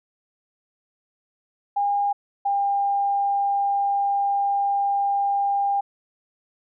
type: tone pair in turn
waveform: sine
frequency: 810 / 800.7 Hz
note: G#5 / G5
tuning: -43 / +37 cents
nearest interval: unison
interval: 20 cents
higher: first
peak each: -19 dBFS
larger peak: neither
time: 1.76-2.13 / 2.45-5.81 s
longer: second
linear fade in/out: 10 ms
effects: none